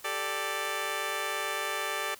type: chord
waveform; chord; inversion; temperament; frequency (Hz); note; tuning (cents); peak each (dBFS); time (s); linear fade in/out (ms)
10% pulse; G suspended second; none; just; 392 / 441 / 588; G4 / A4 / D5; 0 / +4 / +2; -29 / -28 / -27; 0.04-2.15; 10
effects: white hiss -52 dBFS RMS until 2.19 s